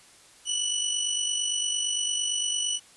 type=tone with amplitude modulation; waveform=20% pulse; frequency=2959 Hz; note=F#7; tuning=1 cent flat; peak=-18 dBFS; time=0.45-2.8 s; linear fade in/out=50 ms; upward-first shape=sine; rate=48.8 Hz; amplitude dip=50%; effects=white hiss -54 dBFS RMS until 2.96 s + resampled to 24000 Hz